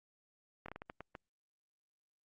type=slowing click train; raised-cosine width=0.5 ms; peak=-30 dBFS; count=8; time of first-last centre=0.66-1.152 s; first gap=24 ms; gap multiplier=1.35; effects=Opus 48 kbps